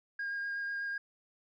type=tone with vibrato; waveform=sine; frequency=1621 Hz; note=G#6; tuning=42 cents flat; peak=-32 dBFS; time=0.19-0.98 s; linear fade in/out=5 ms; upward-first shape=sine; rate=8.1 Hz; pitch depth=10 cents each way; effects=tanh soft clip ceiling -32 dBFS